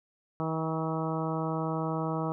harmonic tone with a mistuned harmonic, 160 Hz, D#3, 49 cents sharp, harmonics 1 / 2 / 3 / 4 / 5 / 6 / 7 / 8, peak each -32 / -35 / -37 / -38 / -39 / -40 / -40 / -41 dBFS, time 0.4-2.32 s, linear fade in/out 0 ms, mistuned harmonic 8, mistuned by +17 cents, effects none

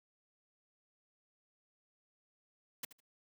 white noise with echo, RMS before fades -40 dBFS, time 2.83-2.85 s, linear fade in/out 5 ms, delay 77 ms, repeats 2, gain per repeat -15 dB, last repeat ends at 3.004 s, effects high-pass 150 Hz 12 dB/octave

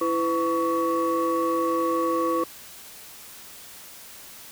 sine tone cluster, 332.4 / 504 / 1124 Hz, E4 / B4 / C#6, +15 / +35 / +24 cents, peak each -24 / -25 / -24 dBFS, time 0.01-2.44 s, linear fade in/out 5 ms, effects tanh soft clip ceiling -16 dBFS + white hiss -44 dBFS RMS until 4.51 s

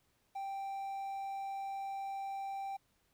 triangle tone with quantisation, 784 Hz, G5, in tune, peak -36 dBFS, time 0.35-2.77 s, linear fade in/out 10 ms, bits 11, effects pink hiss -75 dBFS RMS until 3.13 s

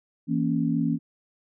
sine chord, A# diminished, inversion second, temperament equal, 164.81 / 233.1 / 277.2 Hz, E3 / A#3 / C#4, 0 / 0 / 0 cents, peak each -26 dBFS, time 0.27-0.99 s, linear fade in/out 50 ms, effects none

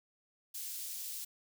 white high-pass noise, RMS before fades -42 dBFS, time 0.54-1.25 s, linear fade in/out 10 ms, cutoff 4400 Hz, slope 12 dB/octave, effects none

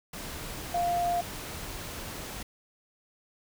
sine tone in noise, 698.5 Hz, F5, in tune, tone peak -25 dBFS, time 0.74-1.21 s, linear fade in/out 5 ms, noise pink, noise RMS -39 dBFS, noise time 0.13-2.43 s, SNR +11 dB, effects none

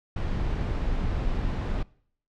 brown noise, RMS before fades -27 dBFS, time 0.16-1.83 s, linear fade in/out 5 ms, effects noise-tail reverb RT60 0.6 s tail -23 dB re dry + low-pass 4000 Hz 12 dB/octave

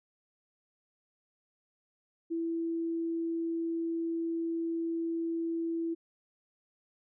sine tone, 331.7 Hz, E4, 11 cents sharp, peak -30 dBFS, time 2.3-5.95 s, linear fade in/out 20 ms, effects none

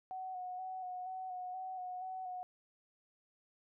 sine tone with vibrato, 740 Hz, F#5, in tune, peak -40 dBFS, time 0.11-2.43 s, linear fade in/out 0 ms, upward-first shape square, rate 2.1 Hz, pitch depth 23 cents each way, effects none

